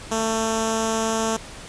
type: tone with notch filter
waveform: 5% pulse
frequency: 223.1 Hz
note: A3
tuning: 24 cents sharp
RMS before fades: -23 dBFS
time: 0.11-1.37 s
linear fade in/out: 10 ms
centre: 2100 Hz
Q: 0.59
effects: pink hiss -39 dBFS RMS until 1.68 s + resampled to 22050 Hz